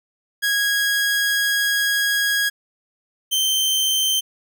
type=tone pair in turn; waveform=sawtooth; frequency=1649 / 3113 Hz; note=G#6 / G7; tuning=-13 / -13 cents; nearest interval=major seventh; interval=1100 cents; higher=second; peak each=-14 / -14 dBFS; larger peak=neither; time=0.42-2.5 / 3.31-4.21 s; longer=first; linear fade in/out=20 ms; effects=none